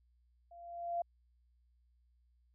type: tone with level ramp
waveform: sine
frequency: 689 Hz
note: F5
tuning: 24 cents flat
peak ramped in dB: -53 to -31 dBFS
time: 0.51-1.02 s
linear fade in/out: 5 ms
effects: added 60 Hz sine -68 dBFS peak until 2.54 s